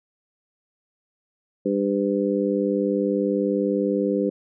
harmonic tone, 100 Hz, G2, 35 cents sharp, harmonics 2 / 3 / 4 / 5, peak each -25 / -25 / -25 / -25 dBFS, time 1.65-4.3 s, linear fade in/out 10 ms, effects none

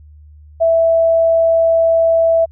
sine tone, 659.3 Hz, E5, in tune, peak -9 dBFS, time 0.6-2.46 s, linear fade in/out 20 ms, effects added 75 Hz sine -38 dBFS peak until 2.51 s

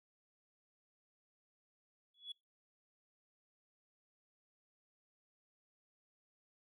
sine tone with exponential growth, 3386 Hz, G#7, 33 cents sharp, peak -38 dBFS, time 2.14-2.32 s, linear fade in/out 5 ms, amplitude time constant 39 ms, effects noise-tail reverb RT60 0.2 s tail -24 dB re dry + tanh soft clip ceiling -39 dBFS

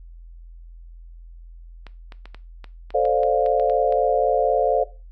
clicks, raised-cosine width 0.3 ms, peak -24 dBFS, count 12, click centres 1.867 / 2.122 / 2.256 / 2.346 / 2.643 / 2.905 / 3.053 / 3.233 / 3.462 / 3.598 / 3.698 / 3.924 s
sine chord, D minor seventh, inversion second, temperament equal with one note detuned, 440 / 523.3 / 587.3 / 704.5 Hz, A4 / C5 / D5 / F5, 0 / 0 / 0 / +15 cents, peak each -22 dBFS, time 2.94-4.84 s, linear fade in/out 10 ms
effects noise-tail reverb RT60 0.3 s tail -17 dB re dry + added 42 Hz sine -39 dBFS peak until 5.11 s

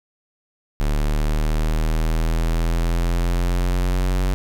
square exponential sweep, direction up, 36.75 to 46.55 Hz, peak -18 dBFS, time 0.8-4.34 s, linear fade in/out 0 ms, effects none

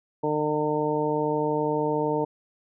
harmonic tone, 151.2 Hz, D#3, 49 cents flat, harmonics 1 / 2 / 3 / 4 / 5 / 6, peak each -33 / -29 / -26 / -31 / -38 / -29 dBFS, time 0.23-2.25 s, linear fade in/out 10 ms, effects none

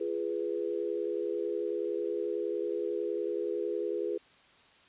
sine chord, F diminished, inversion none, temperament equal with one note detuned, 344.4 / 415.3 / 493.9 Hz, F4 / Ab4 / Cb5, -24 / 0 / 0 cents, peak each -35 / -33 / -36 dBFS, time 0-4.18 s, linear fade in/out 10 ms, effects white hiss -60 dBFS RMS until 4.88 s + resampled to 8000 Hz

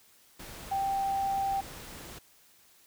sine tone in noise, 784 Hz, G5, in tune, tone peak -27 dBFS, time 0.71-1.61 s, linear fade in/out 10 ms, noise pink, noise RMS -45 dBFS, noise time 0.39-2.19 s, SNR +15 dB, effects white hiss -61 dBFS RMS until 2.86 s

